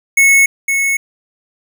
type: tone with echo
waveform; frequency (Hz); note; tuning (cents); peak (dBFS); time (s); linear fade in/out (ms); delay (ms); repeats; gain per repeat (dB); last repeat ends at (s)
square; 2197; C#7; -16; -7; 0.17-0.46; 5; 510; 1; -6; 0.97
effects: none